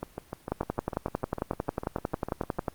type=two click trains; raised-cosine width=1 ms; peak=-13 / -19 dBFS; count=25 / 18; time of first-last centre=0.52-2.682 / 0.03-2.586 s; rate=11.1 / 6.65 Hz; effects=pink hiss -57 dBFS RMS until 2.74 s + Opus 24 kbps